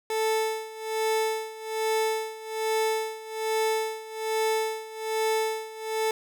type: tone with tremolo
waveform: 30% pulse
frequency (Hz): 440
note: A4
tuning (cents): 0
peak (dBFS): -20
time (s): 0.1-6.11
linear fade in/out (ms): 2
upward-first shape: sine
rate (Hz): 1.2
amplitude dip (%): 85
effects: none